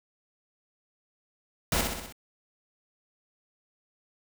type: noise with echo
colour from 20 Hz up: pink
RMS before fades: -26 dBFS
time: 1.72-1.81 s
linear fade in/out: 2 ms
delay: 63 ms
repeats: 5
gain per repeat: -4 dB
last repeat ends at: 2.125 s
effects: none